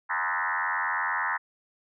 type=tone with frequency modulation; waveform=sine; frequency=1390 Hz; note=F6; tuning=9 cents flat; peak=-25 dBFS; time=0.09-1.38 s; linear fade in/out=20 ms; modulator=88.7 Hz; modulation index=5.9; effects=none